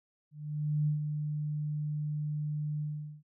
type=tone with ADSR envelope; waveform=sine; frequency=150 Hz; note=D3; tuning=37 cents sharp; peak=-25 dBFS; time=0.31-3.23 s; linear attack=560 ms; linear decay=120 ms; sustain=-6 dB; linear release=420 ms; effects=none